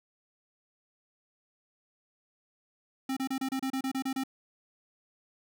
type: tone bursts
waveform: square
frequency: 265.4 Hz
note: C4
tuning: 25 cents sharp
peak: -30 dBFS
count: 11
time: 3.09-4.237 s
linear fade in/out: 5 ms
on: 77 ms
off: 30 ms
effects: none